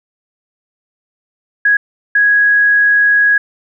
sine tone bursts at uneven times, 1661.2 Hz, G#6, in tune, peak -7 dBFS, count 2, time 1.65-1.77 / 2.15-3.38 s, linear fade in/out 5 ms, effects none

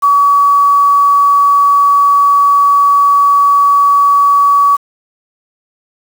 sine tone with quantisation, 1136 Hz, C#6, 42 cents sharp, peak -5 dBFS, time 0.02-4.77 s, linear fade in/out 20 ms, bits 5, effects none

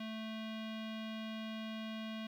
square tone with low-pass filter, 220 Hz, A3, in tune, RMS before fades -43 dBFS, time 0-2.27 s, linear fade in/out 5 ms, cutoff 3300 Hz, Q 3.3, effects 11-bit

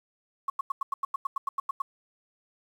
sine tone bursts, 1100 Hz, C#6, 14 cents flat, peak -25 dBFS, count 13, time 0.48-1.82 s, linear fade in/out 5 ms, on 20 ms, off 90 ms, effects 9-bit

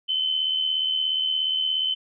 sine tone pair together, 2986 / 3063 Hz, F#7 / G7, +15 / -41 cents, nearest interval unison, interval 44 cents, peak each -30 / -22 dBFS, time 0.08-1.95 s, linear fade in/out 20 ms, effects none

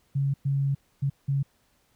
sine tone bursts at uneven times, 138.59 Hz, C#3, in tune, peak -22 dBFS, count 4, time 0.15-0.34 / 0.45-0.75 / 1.02-1.1 / 1.28-1.43 s, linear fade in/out 10 ms, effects pink hiss -67 dBFS RMS until 1.95 s

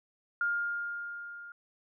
sine tone with level ramp, 1410 Hz, F6, 16 cents sharp, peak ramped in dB -26 to -44 dBFS, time 0.41-1.52 s, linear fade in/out 2 ms, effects none

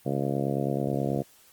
harmonic tone, 69.3 Hz, C#2, in tune, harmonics 2 / 3 / 4 / 5 / 6 / 7 / 8 / 9 / 10, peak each -30 / -32 / -33 / -34 / -35 / -35 / -36 / -37 / -37 dBFS, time 0.05-1.23 s, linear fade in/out 20 ms, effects white hiss -57 dBFS RMS until 1.52 s + Opus 24 kbps

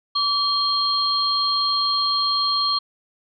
sine tone cluster, 1149 / 3221 / 4227 Hz, D6 / G7 / C8, -38 / +46 / +17 cents, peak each -23 / -29 / -20 dBFS, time 0.15-2.79 s, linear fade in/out 10 ms, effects none

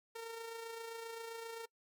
sawtooth tone with amplitude modulation, 457.5 Hz, A#4, 32 cents flat, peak -38 dBFS, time 0.15-1.66 s, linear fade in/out 10 ms, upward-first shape sine, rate 27.6 Hz, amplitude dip 40%, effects noise-tail reverb RT60 0.1 s tail -22 dB re dry

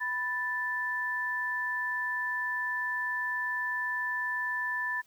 sine tone pair together, 987.8 / 1760 Hz, B5 / A6, 0 / 0 cents, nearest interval minor seventh, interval 1000 cents, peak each -36 / -30 dBFS, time 0-5.02 s, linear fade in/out 20 ms, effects white hiss -65 dBFS RMS until 5.06 s

